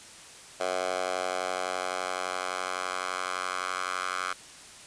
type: tone with high-pass filter sweep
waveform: 10% pulse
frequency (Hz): 91.8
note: F#2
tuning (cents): -13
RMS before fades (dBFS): -32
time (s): 0.6-4.33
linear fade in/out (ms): 5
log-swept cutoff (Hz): 660 to 1200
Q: 2.7
effects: white hiss -48 dBFS RMS until 4.86 s + resampled to 22050 Hz